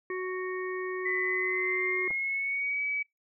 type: harmonic tone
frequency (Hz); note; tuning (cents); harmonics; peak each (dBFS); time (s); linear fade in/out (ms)
370; F#4; 0; 1 / 3 / 5 / 6; -32 / -40 / -39 / -44; 0.1-2.08; 2
type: tone with pitch glide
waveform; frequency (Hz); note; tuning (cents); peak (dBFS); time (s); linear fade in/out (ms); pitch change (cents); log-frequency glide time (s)
sine; 1998 to 2282; B6 to C#7; +20 to +50; -28; 1.05-3.03; 10; +230; 1.23-2.82
type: clicks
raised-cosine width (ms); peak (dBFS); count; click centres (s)
1; -30; 2; 2.105 / 2.111
effects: noise-tail reverb RT60 0.2 s tail -25 dB re dry

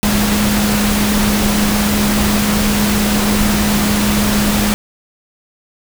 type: tone in noise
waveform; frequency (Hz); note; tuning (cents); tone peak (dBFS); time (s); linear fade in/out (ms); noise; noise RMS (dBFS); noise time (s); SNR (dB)
sine; 207.7; G#3; 0; -14; 0.03-4.74; 0; pink; -17; 0.03-4.74; 0
effects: none

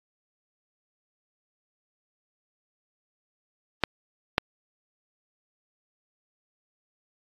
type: clicks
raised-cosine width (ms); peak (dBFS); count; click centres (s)
0.3; -3; 2; 3.837 / 4.381
effects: AAC 32 kbps

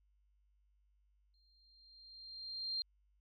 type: tone with exponential growth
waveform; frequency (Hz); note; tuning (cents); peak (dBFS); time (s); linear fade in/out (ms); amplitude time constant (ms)
sine; 4186; C8; 0; -34; 1.34-2.82; 1; 320
effects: added 50 Hz sine -70 dBFS peak until 3.2 s + MP3 48 kbps

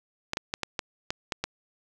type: clicks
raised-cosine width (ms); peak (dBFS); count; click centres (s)
0.2; -11; 8; 0.334 / 0.371 / 0.539 / 0.633 / 0.792 / 1.105 / 1.322 / 1.44
effects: none

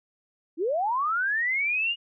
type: linear sweep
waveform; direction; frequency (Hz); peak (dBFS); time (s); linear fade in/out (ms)
sine; up; 293.4 to 2886; -23; 0.57-1.96; 50
effects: none

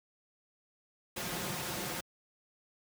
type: noise with comb filter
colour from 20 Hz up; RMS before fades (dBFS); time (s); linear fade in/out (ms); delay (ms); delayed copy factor
pink; -37; 1.16-2.01; 10; 5.6; +0.55
effects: high-pass 100 Hz 12 dB/octave

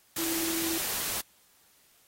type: tone in noise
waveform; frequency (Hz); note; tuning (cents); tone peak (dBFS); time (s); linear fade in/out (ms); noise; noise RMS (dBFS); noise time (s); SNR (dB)
sine; 329.6; E4; 0; -32; 0.18-0.78; 5; white; -32; 0.16-1.21; -3
effects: white hiss -63 dBFS RMS until 2.07 s + AAC 48 kbps

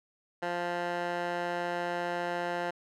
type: tone with band-pass filter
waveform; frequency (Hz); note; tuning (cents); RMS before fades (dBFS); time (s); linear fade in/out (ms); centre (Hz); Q
15% pulse; 174.6; F3; 0; -33; 0.42-2.71; 10; 1100; 1.1
effects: none

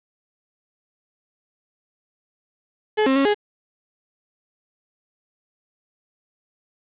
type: tone with pitch steps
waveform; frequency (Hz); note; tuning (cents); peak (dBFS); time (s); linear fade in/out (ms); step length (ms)
35% pulse; 427.8 / 266.3 / 274.5 / 415.3; A4 / C4 / C#4 / G#4; -49 / +31 / -17 / 0; -14; 2.97-3.346; 20; 94
effects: resampled to 8000 Hz + 7-bit

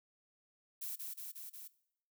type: noise with echo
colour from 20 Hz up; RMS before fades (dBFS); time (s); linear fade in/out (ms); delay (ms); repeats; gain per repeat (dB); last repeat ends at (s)
violet; -42; 0.81-0.96; 10; 180; 4; -2; 1.68
effects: noise-tail reverb RT60 0.7 s tail -19 dB re dry

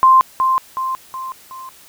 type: tone with echo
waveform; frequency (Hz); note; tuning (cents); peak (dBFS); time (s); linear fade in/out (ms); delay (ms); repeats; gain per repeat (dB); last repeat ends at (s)
sine; 1046.5; C6; 0; -6; 0.03-0.21; 0; 370; 4; -6; 1.69
effects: white hiss -45 dBFS RMS until 1.88 s

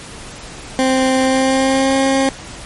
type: tone with pitch glide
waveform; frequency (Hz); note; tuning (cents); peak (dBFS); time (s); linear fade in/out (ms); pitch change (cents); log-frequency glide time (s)
20% pulse; 261.6 to 269.1; C4 to C4; 0 to +49; -7; 0.79-2.29; 0; +49; 1.2-1.95
effects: pink hiss -33 dBFS RMS until 2.65 s + MP3 48 kbps

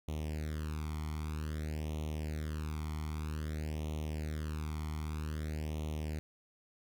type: tone with flanger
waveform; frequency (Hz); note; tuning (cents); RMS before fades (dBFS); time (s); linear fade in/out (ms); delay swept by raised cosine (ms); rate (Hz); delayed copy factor
sawtooth; 76.9; D#2; -20; -38; 0.08-6.19; 0; 0.31 to 0.92; 0.52; +0.9
effects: none

